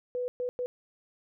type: tone bursts at uneven times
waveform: sine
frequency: 495.2 Hz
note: B4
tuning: 5 cents sharp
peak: -29 dBFS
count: 3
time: 0.15-0.28 / 0.4-0.49 / 0.59-0.66 s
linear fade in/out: 0 ms
effects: none